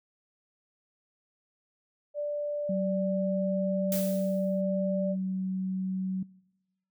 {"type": "tone", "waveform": "sine", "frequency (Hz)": 587.3, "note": "D5", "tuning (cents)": 0, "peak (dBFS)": -29, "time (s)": [2.14, 5.16], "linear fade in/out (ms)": 50}
{"type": "tone with pitch glide", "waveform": "sine", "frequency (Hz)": [189.2, 188], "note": ["F#3", "F#3"], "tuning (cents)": [39, 28], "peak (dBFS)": -28, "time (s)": [2.69, 6.23], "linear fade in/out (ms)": 5, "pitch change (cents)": -11, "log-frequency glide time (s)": [4.82, 5.35]}
{"type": "noise with exponential decay", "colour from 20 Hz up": "blue", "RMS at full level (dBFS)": -32, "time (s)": [3.92, 4.61], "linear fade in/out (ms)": 1, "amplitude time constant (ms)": 150}
{"effects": ["noise-tail reverb RT60 1.0 s tail -24 dB re dry"]}